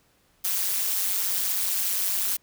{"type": "noise with amplitude modulation", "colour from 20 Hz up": "blue", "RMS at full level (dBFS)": -22, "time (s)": [0.44, 2.37], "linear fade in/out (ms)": 10, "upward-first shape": "sine", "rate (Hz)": 193, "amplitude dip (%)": 90, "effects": ["pink hiss -64 dBFS RMS until 2.42 s"]}